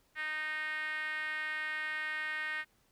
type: tone with band-pass filter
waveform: 5% pulse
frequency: 308.9 Hz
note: D#4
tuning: 12 cents flat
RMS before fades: -37 dBFS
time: 0.15-2.65 s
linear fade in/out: 50 ms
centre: 1800 Hz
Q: 4.8
effects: pink hiss -71 dBFS RMS until 2.91 s